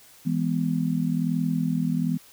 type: chord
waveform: sine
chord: E major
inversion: none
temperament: just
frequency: 164.81 / 206 / 247.2 Hz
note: E3 / G#3 / B3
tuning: 0 / -14 / +2 cents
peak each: -25 / -29 / -26 dBFS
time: 0.25-2.18 s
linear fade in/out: 20 ms
effects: white hiss -52 dBFS RMS until 2.32 s